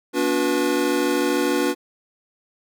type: tone cluster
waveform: square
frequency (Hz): 240.8 / 287.6 / 360.9 / 487.5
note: B3 / D4 / F#4 / B4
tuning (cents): -44 / -36 / -43 / -23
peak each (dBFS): -30 / -23 / -24 / -26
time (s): 0.13-1.75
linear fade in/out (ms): 50
effects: none